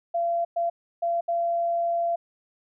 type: tone bursts at uneven times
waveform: sine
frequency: 683 Hz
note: F5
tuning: 39 cents flat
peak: -22 dBFS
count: 4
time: 0.14-0.45 / 0.56-0.7 / 1.02-1.21 / 1.28-2.16 s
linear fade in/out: 10 ms
effects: none